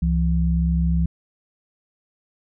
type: tone pair together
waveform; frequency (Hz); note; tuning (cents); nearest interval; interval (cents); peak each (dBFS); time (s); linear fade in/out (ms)
sine; 66.8 / 168.33; C2 / E3; +36 / +37; octave + major third; 1601; -19 / -20; 0.02-1.06; 5
effects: none